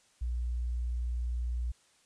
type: tone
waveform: sine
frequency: 60 Hz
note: B1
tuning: 49 cents flat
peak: -30 dBFS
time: 0.21-1.72 s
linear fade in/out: 10 ms
effects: white hiss -66 dBFS RMS until 2.05 s + resampled to 22050 Hz